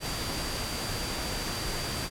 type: tone in noise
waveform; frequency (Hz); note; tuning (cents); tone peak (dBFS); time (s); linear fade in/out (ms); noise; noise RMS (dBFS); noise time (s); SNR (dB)
sine; 4699; D8; 0; -39; 0-2.1; 50; pink; -33; 0-2.1; -9
effects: low-pass 12000 Hz 12 dB/octave